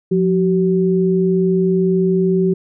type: tone pair together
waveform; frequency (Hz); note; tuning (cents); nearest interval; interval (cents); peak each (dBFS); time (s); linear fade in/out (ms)
sine; 177.89 / 380; F3 / F#4; +32 / +46; octave + minor second; 1314; -15; 0.11-2.54; 10
effects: none